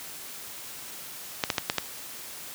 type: clicks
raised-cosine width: 0.2 ms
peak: -6 dBFS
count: 5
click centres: 1.438 / 1.502 / 1.582 / 1.699 / 1.783 s
effects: white hiss -41 dBFS RMS until 2.54 s + high-pass 80 Hz 12 dB/octave